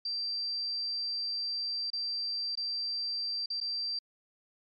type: tone with dropouts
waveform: sine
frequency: 4699 Hz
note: D8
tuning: in tune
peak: -31 dBFS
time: 0.05-3.99 s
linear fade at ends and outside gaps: 5 ms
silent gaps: 1.903-1.931 / 2.554-2.573 / 3.46-3.501 / 3.603-3.611 s
effects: MP3 96 kbps